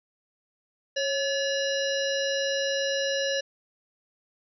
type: harmonic tone with a mistuned harmonic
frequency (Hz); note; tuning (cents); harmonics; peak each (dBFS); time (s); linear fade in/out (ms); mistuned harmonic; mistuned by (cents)
571; D5; -49; 1 / 3 / 5 / 7 / 9 / 10; -27 / -32 / -34 / -35 / -37 / -37; 0.96-3.41; 10; 1; -67
effects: none